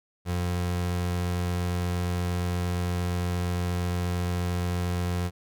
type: tone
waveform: 30% pulse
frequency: 88.6 Hz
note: F2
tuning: 25 cents sharp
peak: -23 dBFS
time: 0.25-5.31 s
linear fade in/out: 50 ms
effects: none